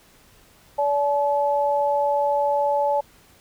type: tone pair together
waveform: sine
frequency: 574 / 860 Hz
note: D5 / A5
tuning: -40 / -40 cents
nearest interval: perfect fifth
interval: 700 cents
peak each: -21 dBFS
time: 0.78-3.01 s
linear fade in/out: 10 ms
effects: pink hiss -54 dBFS RMS until 3.4 s